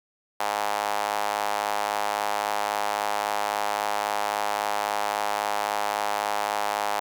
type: tone with high-pass filter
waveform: sawtooth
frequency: 103.7 Hz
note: G#2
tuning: 2 cents flat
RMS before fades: -27 dBFS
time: 0.4-7 s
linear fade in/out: 5 ms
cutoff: 790 Hz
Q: 2.9
effects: none